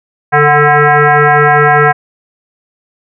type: tone with frequency modulation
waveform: sine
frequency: 440 Hz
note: A4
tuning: in tune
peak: -4 dBFS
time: 0.32-1.93 s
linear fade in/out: 20 ms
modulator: 295 Hz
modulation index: 4.9
effects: none